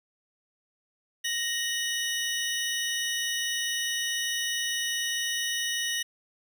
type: tone pair together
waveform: 25% pulse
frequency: 1864.7 / 2958 Hz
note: A#6 / F#7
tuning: 0 / -1 cents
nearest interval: minor sixth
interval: 799 cents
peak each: -27 dBFS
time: 1.24-6.03 s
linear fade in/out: 10 ms
effects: none